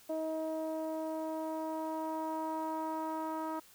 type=tone with low-pass filter sweep; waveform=sawtooth; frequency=317.2 Hz; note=D#4; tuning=33 cents sharp; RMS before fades=-37 dBFS; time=0.09-3.6 s; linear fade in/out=10 ms; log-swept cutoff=690 to 1100 Hz; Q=4.2; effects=white hiss -60 dBFS RMS until 3.74 s